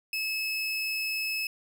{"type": "tone", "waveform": "30% pulse", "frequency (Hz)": 2593, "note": "E7", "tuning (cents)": -29, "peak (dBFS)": -26, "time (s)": [0.13, 1.47], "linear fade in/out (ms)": 2, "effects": []}